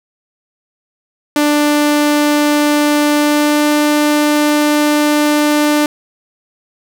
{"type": "tone with pitch glide", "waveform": "sawtooth", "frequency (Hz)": [295.3, 297.4], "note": ["D4", "D4"], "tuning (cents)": [10, 22], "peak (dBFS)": -6, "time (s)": [1.36, 5.86], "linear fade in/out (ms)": 2, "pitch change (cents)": 12, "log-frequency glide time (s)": [3.16, 3.71], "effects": []}